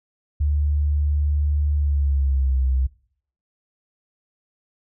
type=tone with pitch glide; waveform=sine; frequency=73.42 to 65.03 Hz; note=D2 to C2; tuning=0 to -10 cents; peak=-17 dBFS; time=0.4-2.87 s; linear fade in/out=10 ms; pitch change=-210 cents; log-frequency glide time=1.76-2.59 s; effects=noise-tail reverb RT60 0.6 s tail -22 dB re dry